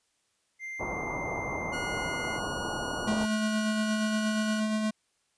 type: tone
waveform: triangle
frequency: 2093 Hz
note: C7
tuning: in tune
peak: -34 dBFS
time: 0.59-2.4 s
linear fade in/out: 50 ms
type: low-pass noise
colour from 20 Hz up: white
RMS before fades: -35 dBFS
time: 0.79-3.26 s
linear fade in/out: 20 ms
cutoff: 1100 Hz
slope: 48 dB/octave
type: tone with pitch glide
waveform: sawtooth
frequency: 1446 to 1463.6 Hz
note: F#6 to F#6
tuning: -40 to -19 cents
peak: -32 dBFS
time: 1.72-4.61 s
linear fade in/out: 20 ms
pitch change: +21 cents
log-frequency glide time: 2.91-4.32 s
type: tone with tremolo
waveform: square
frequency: 215.8 Hz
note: A3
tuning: 33 cents flat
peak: -26 dBFS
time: 3.07-4.91 s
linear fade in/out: 10 ms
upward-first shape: sine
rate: 8.5 Hz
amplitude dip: 30%
effects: white hiss -73 dBFS RMS until 5.37 s + resampled to 22050 Hz